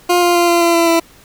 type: tone with pitch steps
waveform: 20% pulse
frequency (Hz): 353.3 / 349.8 / 346.4 / 343 / 339.7 / 336.4 / 333.1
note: F4 / F4 / F4 / F4 / F4 / E4 / E4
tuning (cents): +20 / +3 / -14 / -31 / -48 / +35 / +18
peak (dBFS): -5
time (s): 0.09-1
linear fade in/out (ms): 10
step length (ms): 130
effects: pink hiss -45 dBFS RMS until 1.24 s